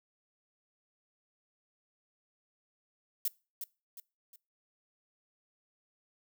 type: noise with echo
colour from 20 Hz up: violet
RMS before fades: -31 dBFS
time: 3.25-3.28 s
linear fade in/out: 2 ms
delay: 360 ms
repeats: 3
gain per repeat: -8 dB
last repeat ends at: 4.36 s
effects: noise-tail reverb RT60 0.3 s tail -23 dB re dry